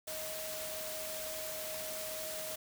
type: tone in noise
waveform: sine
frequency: 628 Hz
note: D#5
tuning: 16 cents sharp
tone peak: -43 dBFS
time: 0.07-2.56 s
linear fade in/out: 10 ms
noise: white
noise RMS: -42 dBFS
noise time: 0.07-2.56 s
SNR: -4 dB
effects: none